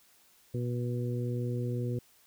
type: harmonic tone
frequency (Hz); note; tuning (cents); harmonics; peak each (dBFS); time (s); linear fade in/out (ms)
121.7; B2; -25; 1 / 2 / 3 / 4; -31 / -38 / -39 / -41; 0.54-1.99; 5
effects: white hiss -63 dBFS RMS until 2.26 s